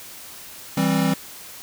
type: chord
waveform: square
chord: C major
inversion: first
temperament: equal with one note detuned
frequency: 164.81 / 196 / 264.1 Hz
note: E3 / G3 / C4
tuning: 0 / 0 / +16 cents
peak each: -23 dBFS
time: 0.77-1.14 s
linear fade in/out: 5 ms
effects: white hiss -40 dBFS RMS until 1.62 s